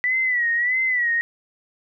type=tone with vibrato; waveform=sine; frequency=1961 Hz; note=B6; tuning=13 cents flat; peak=-18 dBFS; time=0.04-1.21 s; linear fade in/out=0 ms; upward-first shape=sine; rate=1.6 Hz; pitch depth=92 cents each way; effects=none